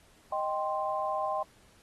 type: chord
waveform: sine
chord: C minor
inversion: first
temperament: equal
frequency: 622.3 / 784 / 1046.5 Hz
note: Eb5 / G5 / C6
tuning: 0 / 0 / 0 cents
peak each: -33 dBFS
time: 0.32-1.43 s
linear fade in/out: 5 ms
effects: pink hiss -62 dBFS RMS until 1.82 s + AAC 32 kbps